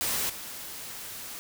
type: noise with level steps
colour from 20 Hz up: white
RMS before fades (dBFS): -29 / -40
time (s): 0.01-1.39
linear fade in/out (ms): 0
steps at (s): 0.29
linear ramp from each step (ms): 10
effects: none